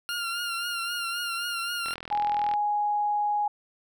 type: tone with vibrato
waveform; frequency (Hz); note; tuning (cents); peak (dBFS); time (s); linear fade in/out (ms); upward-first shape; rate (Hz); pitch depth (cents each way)
20% pulse; 1396.9; F6; 0; -24; 0.09-1.94; 0; triangle; 3.8; 50
type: click train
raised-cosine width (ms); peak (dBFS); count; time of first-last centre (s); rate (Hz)
0.3; -21; 29; 1.86-2.538; 41.3
type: tone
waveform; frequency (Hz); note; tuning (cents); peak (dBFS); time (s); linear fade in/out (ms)
sine; 830.6; G#5; 0; -23; 2.11-3.48; 5
effects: none